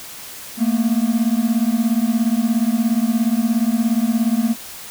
triangle beating tone pair, 220.7 / 237.7 Hz, A3 / A#3, +5 / +34 cents, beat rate 17 Hz, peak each -16 dBFS, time 0.57-4.56 s, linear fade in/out 50 ms, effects white hiss -35 dBFS RMS until 4.9 s

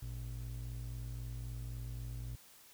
triangle ring-modulated tone, 86.2 Hz, F2, 22 cents flat, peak -35 dBFS, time 0.02-2.36 s, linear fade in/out 5 ms, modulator 31.9 Hz, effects white hiss -60 dBFS RMS until 2.73 s

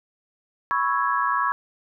sine chord, C# minor seventh, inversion third, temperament equal, 987.8 / 1108.7 / 1318.5 / 1661.2 Hz, B5 / C#6 / E6 / G#6, 0 / 0 / 0 / 0 cents, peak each -26 / -23 / -28 / -27 dBFS, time 0.71-1.52 s, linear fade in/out 0 ms, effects none

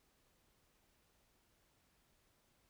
silence, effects pink hiss -75 dBFS RMS until 2.69 s

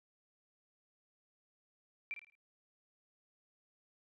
sine tone with echo, 2349 Hz, D7, in tune, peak -37 dBFS, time 2.11-2.14 s, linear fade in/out 0 ms, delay 53 ms, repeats 4, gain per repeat -9 dB, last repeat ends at 2.352 s, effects none

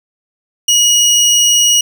square tone pair together, 2900 / 5793 Hz, F#7 / F#8, -35 / -38 cents, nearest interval octave, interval 1197 cents, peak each -11 dBFS, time 0.68-1.81 s, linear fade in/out 5 ms, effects none

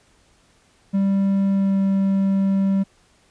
triangle tone with pitch glide, 196 to 194.65 Hz, G3 to G3, 0 to -12 cents, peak -14 dBFS, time 0.93-2.84 s, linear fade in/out 20 ms, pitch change -12 cents, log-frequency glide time 1.51-1.79 s, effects pink hiss -58 dBFS RMS until 3.3 s + resampled to 22050 Hz

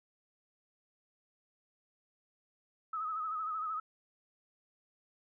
sine tone with vibrato, 1274 Hz, D#6, 41 cents sharp, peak -34 dBFS, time 2.93-3.8 s, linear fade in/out 5 ms, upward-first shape sine, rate 13 Hz, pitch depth 58 cents each way, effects none

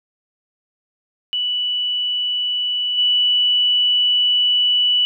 sine tone with level steps, 2960 Hz, F#7, in tune, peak -18 / -13 dBFS, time 1.33-5.05 s, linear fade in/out 0 ms, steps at 2.97 s, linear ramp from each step 20 ms, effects none

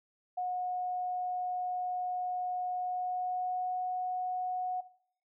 sine tone with pitch glide, 727 to 733.3 Hz, F#5 to F#5, -31 to -16 cents, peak -31 dBFS, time 0.37-4.81 s, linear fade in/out 10 ms, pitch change +15 cents, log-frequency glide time 2.72-3.81 s, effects noise-tail reverb RT60 0.6 s tail -18 dB re dry

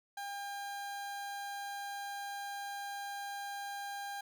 30% pulse tone, 803 Hz, G5, 41 cents sharp, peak -37 dBFS, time 0.17-4.21 s, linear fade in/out 5 ms, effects none

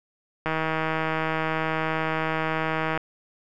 click train, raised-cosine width 0.5 ms, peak -11 dBFS, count 401, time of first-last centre 0.46-2.976 s, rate 159 Hz, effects none

